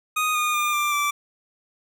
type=tone with pitch steps; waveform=25% pulse; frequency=1244 / 1224 / 1204.4 / 1185.1 / 1166.1 Hz; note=D#6 / D#6 / D6 / D6 / D6; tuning=-1 / -29 / +43 / +15 / -13 cents; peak=-17 dBFS; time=0.16-1.11 s; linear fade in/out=10 ms; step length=190 ms; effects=none